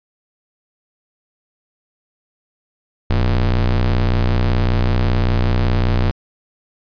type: ring-modulated tone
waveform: square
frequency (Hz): 61.74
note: B1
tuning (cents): 0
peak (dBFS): -11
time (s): 3.1-6.11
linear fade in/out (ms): 0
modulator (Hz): 32.6
effects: resampled to 11025 Hz